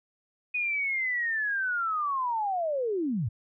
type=linear sweep; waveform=sine; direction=down; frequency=2489 to 92.5 Hz; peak=-26 dBFS; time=0.54-3.29 s; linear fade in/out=10 ms; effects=none